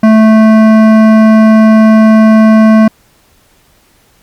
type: tone with hard clipping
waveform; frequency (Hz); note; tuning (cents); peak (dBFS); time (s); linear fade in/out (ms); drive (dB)
triangle; 219.1; A3; -7; -3; 0.03-2.88; 5; 18
effects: pink hiss -48 dBFS RMS until 4.22 s + MP3 96 kbps